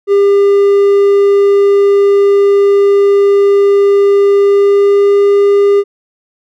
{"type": "tone with pitch glide", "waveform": "triangle", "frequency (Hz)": [400.8, 403.1], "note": ["G4", "G4"], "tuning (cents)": [38, 48], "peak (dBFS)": -3, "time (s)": [0.07, 5.84], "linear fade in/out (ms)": 50, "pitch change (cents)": 10, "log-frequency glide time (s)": [4.38, 5.17], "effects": []}